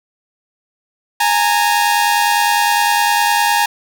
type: tone pair together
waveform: sawtooth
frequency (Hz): 830.2 / 920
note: G#5 / A#5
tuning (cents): -1 / -23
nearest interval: major second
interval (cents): 178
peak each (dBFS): -11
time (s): 1.2-3.66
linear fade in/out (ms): 5
effects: none